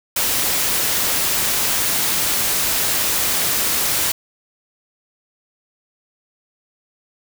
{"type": "noise", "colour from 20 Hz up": "white", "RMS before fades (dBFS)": -19, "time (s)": [0.16, 4.12], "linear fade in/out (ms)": 5, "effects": []}